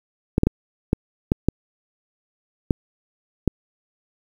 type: clicks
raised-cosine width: 3 ms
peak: -3 dBFS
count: 8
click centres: 0.381 / 0.434 / 0.47 / 0.931 / 1.319 / 1.486 / 2.708 / 3.477 s
effects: 7-bit